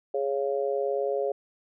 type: chord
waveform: sine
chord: Db major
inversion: second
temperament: just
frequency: 415.8 / 554.4 / 693 Hz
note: Ab4 / Db5 / F5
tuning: +2 / 0 / -14 cents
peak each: -28 / -28 / -34 dBFS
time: 0.14-1.32 s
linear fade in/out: 5 ms
effects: none